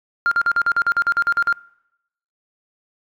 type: tone bursts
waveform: sine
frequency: 1396.9 Hz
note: F6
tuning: in tune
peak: -12 dBFS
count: 13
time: 0.26-1.526 s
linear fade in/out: 0 ms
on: 54 ms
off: 47 ms
effects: noise-tail reverb RT60 0.8 s tail -24 dB re dry + tanh soft clip ceiling -11 dBFS